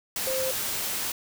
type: tone in noise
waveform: sine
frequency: 523.3 Hz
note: C5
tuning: in tune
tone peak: -27 dBFS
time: 0.27-0.51 s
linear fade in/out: 2 ms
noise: white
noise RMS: -30 dBFS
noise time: 0.16-1.12 s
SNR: 0 dB
effects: none